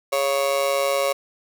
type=tone with amplitude modulation; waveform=35% pulse; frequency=554.4 Hz; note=C#5; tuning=in tune; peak=-14 dBFS; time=0.12-1.13 s; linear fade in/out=10 ms; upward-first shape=sine; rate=141 Hz; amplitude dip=80%; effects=none